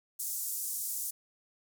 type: band-pass noise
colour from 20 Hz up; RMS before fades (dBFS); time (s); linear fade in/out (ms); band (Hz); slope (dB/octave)
white; -36; 0.19-1.11; 10; 6600 to 16000; 24
effects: none